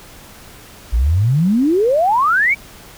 sine exponential sweep, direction up, 51.91 to 2349 Hz, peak -11 dBFS, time 0.92-2.55 s, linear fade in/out 20 ms, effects pink hiss -40 dBFS RMS until 2.97 s

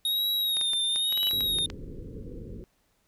square tone with vibrato, 3729 Hz, A#7, in tune, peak -25 dBFS, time 0.05-1.66 s, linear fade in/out 2 ms, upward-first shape sine, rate 1 Hz, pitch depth 65 cents each way
clicks, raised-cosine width 0.2 ms, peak -20 dBFS, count 12, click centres 0.569 / 0.612 / 0.734 / 0.96 / 1.125 / 1.175 / 1.231 / 1.271 / 1.311 / 1.407 / 1.586 / 1.701 s
sine tone with exponential growth, 2983 Hz, F#7, 13 cents sharp, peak -25 dBFS, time 0.83-1.29 s, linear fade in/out 1 ms, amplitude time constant 100 ms
pink low-pass noise, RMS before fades -40 dBFS, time 1.33-2.64 s, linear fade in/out 0 ms, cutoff 510 Hz, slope 96 dB/octave
effects pink hiss -70 dBFS RMS until 3.07 s

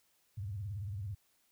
sine tone with vibrato, 100 Hz, G2, 35 cents sharp, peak -37 dBFS, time 0.37-1.15 s, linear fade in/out 10 ms, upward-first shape sine, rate 18 Hz, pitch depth 190 cents each way, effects white hiss -73 dBFS RMS until 1.51 s

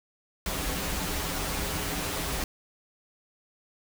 pink noise with comb filter, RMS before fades -31 dBFS, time 0.46-2.44 s, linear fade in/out 2 ms, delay 8.6 ms, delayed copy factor -0.75, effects none

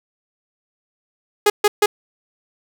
sawtooth tone bursts, 415.3 Hz, G#4, in tune, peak -7 dBFS, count 3, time 1.46-1.86 s, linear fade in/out 5 ms, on 40 ms, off 140 ms, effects none

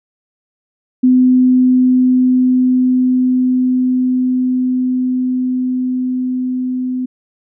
sine tone with level ramp, 253.9 Hz, B3, 48 cents sharp, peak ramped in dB -6 to -16 dBFS, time 1.03-7.06 s, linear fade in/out 10 ms, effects none

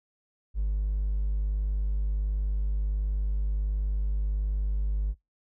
triangle tone with hard clipping, 50.7 Hz, G#1, 41 cents flat, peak -24 dBFS, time 0.54-5.15 s, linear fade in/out 50 ms, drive 2 dB, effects noise-tail reverb RT60 0.2 s tail -26 dB re dry

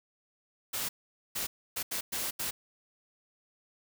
white noise bursts at uneven times, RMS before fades -34 dBFS, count 6, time 0.73-0.89 / 1.35-1.47 / 1.76-1.83 / 1.91-2.01 / 2.12-2.31 / 2.39-2.51 s, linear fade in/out 10 ms, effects none

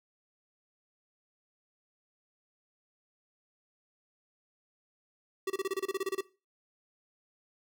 square tone bursts, 383.7 Hz, G4, 37 cents flat, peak -30 dBFS, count 13, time 5.47-6.209 s, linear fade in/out 5 ms, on 31 ms, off 28 ms, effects noise-tail reverb RT60 0.3 s tail -19 dB re dry

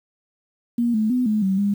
sine tone with pitch steps, 237.1 / 216.4 / 250.5 / 213.7 / 191.6 / 202.1 Hz, A#3 / A3 / B3 / G#3 / G3 / G#3, +30 / -29 / +25 / +50 / -39 / -47 cents, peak -17 dBFS, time 0.78-1.74 s, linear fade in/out 5 ms, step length 160 ms, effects 8-bit

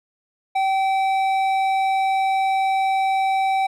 triangle tone with hard clipping, 771 Hz, G5, 29 cents flat, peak -19 dBFS, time 0.55-3.67 s, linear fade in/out 10 ms, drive 12 dB, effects none

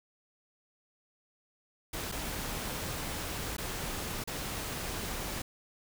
pink noise with dropouts, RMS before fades -37 dBFS, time 1.93-5.42 s, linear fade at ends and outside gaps 5 ms, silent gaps 2.117-2.121 / 3.568-3.581 / 4.24-4.274 s, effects none

